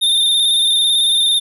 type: tone with vibrato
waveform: square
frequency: 3632 Hz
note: A#7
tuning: 46 cents flat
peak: -12 dBFS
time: 0.01-1.4 s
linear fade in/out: 20 ms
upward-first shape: square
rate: 18 Hz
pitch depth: 30 cents each way
effects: none